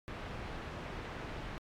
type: low-pass noise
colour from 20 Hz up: pink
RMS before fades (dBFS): -43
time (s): 0.08-1.58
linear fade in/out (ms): 0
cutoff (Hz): 2300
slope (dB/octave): 12
effects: AAC 64 kbps